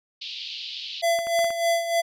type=band-pass noise; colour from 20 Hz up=pink; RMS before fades=-35 dBFS; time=0.21-1.02 s; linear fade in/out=10 ms; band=2800 to 4600 Hz; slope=48 dB/octave
type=tone with tremolo; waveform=square; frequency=675 Hz; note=E5; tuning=41 cents sharp; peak=-19 dBFS; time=1.02-2.02 s; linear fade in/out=20 ms; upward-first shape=sine; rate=3.3 Hz; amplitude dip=65%
type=clicks; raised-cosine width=0.5 ms; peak=-23 dBFS; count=5; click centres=1.189 / 1.27 / 1.391 / 1.444 / 1.505 s
effects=low-pass 12000 Hz 12 dB/octave